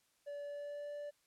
triangle tone with pitch glide, 576 to 583.7 Hz, D5 to D5, -34 to -11 cents, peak -40 dBFS, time 0.26-1.11 s, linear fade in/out 20 ms, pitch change +23 cents, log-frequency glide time 0.44-0.92 s, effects white hiss -75 dBFS RMS until 1.26 s + low-pass 11000 Hz 12 dB/octave

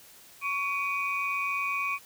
sine tone cluster, 1117 / 2289 / 2473 Hz, C#6 / D7 / D#7, +13 / -45 / -11 cents, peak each -31 / -33 / -30 dBFS, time 0.41-1.99 s, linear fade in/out 50 ms, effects tanh soft clip ceiling -19 dBFS + white hiss -53 dBFS RMS until 2.05 s

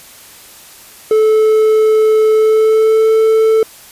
triangle tone with pitch glide, 434.9 to 441.7 Hz, A4 to A4, -20 to +7 cents, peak -5 dBFS, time 1.11-3.63 s, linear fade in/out 2 ms, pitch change +27 cents, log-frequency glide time 2.32-3.09 s, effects white hiss -38 dBFS RMS until 3.91 s + resampled to 32000 Hz

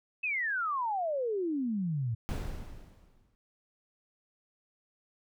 sine exponential sweep, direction down, 2637 to 108.2 Hz, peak -29 dBFS, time 0.23-2.15 s, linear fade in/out 10 ms
brown noise with exponential decay, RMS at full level -30 dBFS, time 2.29-3.35 s, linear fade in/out 0 ms, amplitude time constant 230 ms
effects none

